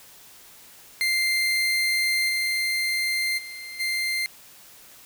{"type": "tone with level steps", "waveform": "30% pulse", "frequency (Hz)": 2093, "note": "C7", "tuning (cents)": 0, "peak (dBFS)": [-18, -20, -33, -21], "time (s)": [1.01, 4.26], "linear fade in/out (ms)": 0, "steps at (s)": [2.28, 3.37, 3.79], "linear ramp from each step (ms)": 20, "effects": ["white hiss -49 dBFS RMS until 5.05 s"]}